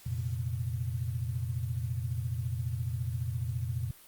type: chord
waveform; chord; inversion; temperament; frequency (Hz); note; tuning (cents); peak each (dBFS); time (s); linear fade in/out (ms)
sine; F suspended fourth; none; just; 87.31 / 116.41 / 130.96; F2 / Bb2 / C3; 0 / -2 / +2; -36 / -33 / -37; 0.06-3.91; 5
effects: white hiss -55 dBFS RMS until 4.07 s + Opus 48 kbps